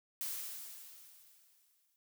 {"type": "noise with exponential decay", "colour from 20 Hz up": "blue", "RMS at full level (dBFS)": -38, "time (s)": [0.21, 1.96], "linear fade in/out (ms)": 0, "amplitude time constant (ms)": 380, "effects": []}